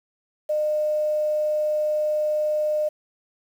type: tone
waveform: sine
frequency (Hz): 607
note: D#5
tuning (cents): -43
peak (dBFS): -20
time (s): 0.49-2.89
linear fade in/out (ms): 10
effects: 8-bit